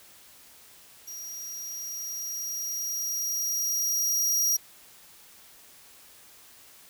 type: tone with level ramp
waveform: sawtooth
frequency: 5710 Hz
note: F8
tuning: 37 cents sharp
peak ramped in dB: -35 to -19 dBFS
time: 1.07-4.57 s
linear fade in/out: 10 ms
effects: white hiss -53 dBFS RMS until 6.89 s